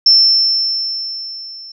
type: tone with level ramp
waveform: sine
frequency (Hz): 5350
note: E8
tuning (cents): +25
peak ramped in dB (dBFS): -4 to -31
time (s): 0.06-1.72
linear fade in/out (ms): 5
effects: none